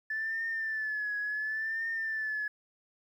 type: tone with vibrato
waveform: sine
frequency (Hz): 1745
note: A6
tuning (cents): -15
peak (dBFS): -30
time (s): 0.1-2.48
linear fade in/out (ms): 5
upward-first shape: triangle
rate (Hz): 0.7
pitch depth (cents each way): 78
effects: tanh soft clip ceiling -26 dBFS + 11-bit